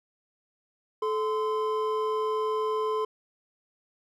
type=tone pair together; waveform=triangle; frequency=433.6 / 1032 Hz; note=A4 / C6; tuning=-25 / -24 cents; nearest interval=octave + minor third; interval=1501 cents; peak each=-25 / -28 dBFS; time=1.02-3.05 s; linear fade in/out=5 ms; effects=none